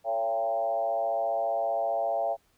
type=tone with frequency modulation; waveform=sine; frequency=677 Hz; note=E5; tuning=46 cents sharp; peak=-25 dBFS; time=0.04-2.37 s; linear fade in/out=50 ms; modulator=115 Hz; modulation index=1.1; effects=pink hiss -68 dBFS RMS until 2.57 s